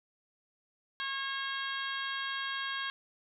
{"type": "harmonic tone", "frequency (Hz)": 544, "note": "C#5", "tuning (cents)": -33, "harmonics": [2, 3, 4, 5, 6, 7, 8], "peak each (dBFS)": [-40, -37, -46, -46, -40, -46, -50], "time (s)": [1, 2.9], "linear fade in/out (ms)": 0, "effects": []}